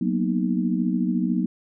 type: chord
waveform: sine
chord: B major seventh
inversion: second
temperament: equal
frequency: 185 / 233.1 / 246.9 / 311.1 Hz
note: F#3 / A#3 / B3 / D#4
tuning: 0 / 0 / 0 / 0 cents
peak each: -24 / -26 / -26 / -28 dBFS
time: 0.01-1.46 s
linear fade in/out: 5 ms
effects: none